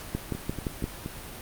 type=two click trains; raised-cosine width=3 ms; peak=-21 / -15 dBFS; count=4 / 5; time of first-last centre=0.35-1.061 / 0.15-0.841 s; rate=4.22 / 5.79 Hz; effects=pink hiss -41 dBFS RMS until 1.41 s + Opus 48 kbps